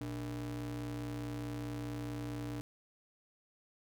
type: ring-modulated tone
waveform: square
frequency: 87.31 Hz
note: F2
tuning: in tune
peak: -36 dBFS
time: 0.01-2.61 s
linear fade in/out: 0 ms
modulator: 207 Hz
effects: none